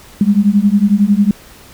sine beating tone pair, 198.2 / 209.2 Hz, G3 / G#3, +19 / +13 cents, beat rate 11 Hz, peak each -11 dBFS, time 0.21-1.31 s, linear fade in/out 2 ms, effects pink hiss -40 dBFS RMS until 1.73 s

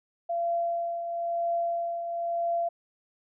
sine tone with tremolo, 683 Hz, F5, 39 cents flat, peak -24 dBFS, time 0.29-2.69 s, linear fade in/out 10 ms, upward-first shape triangle, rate 1 Hz, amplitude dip 55%, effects none

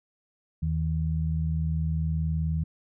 sine tone pair together, 79.6 / 159.2 Hz, D#2 / D#3, +40 / +40 cents, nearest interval octave, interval 1200 cents, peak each -27 dBFS, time 0.62-2.64 s, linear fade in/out 10 ms, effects none

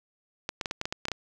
clicks, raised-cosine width 0.2 ms, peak -13 dBFS, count 10, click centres 0.491 / 0.612 / 0.658 / 0.711 / 0.814 / 0.855 / 0.925 / 1.054 / 1.084 / 1.117 s, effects none

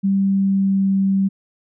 sine tone with pitch glide, 195.6 to 194.14 Hz, G3 to G3, -4 to -16 cents, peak -14 dBFS, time 0.03-1.29 s, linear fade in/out 20 ms, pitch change -12 cents, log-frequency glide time 0.14-0.92 s, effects none

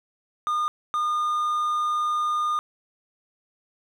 triangle tone bursts at uneven times, 1217 Hz, D#6, 39 cents flat, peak -20 dBFS, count 2, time 0.47-0.68 / 0.94-2.59 s, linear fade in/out 0 ms, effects none

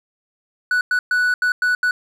triangle tone bursts at uneven times, 1480 Hz, F#6, in tune, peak -13 dBFS, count 6, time 0.71-0.81 / 0.91-0.99 / 1.11-1.34 / 1.42-1.52 / 1.62-1.75 / 1.83-1.91 s, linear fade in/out 2 ms, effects none

